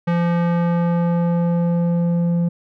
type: tone with low-pass filter sweep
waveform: square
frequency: 171.7 Hz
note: F3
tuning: 29 cents flat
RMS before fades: -18 dBFS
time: 0.07-2.49 s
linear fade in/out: 10 ms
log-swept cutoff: 2000 to 350 Hz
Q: 0.86
effects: none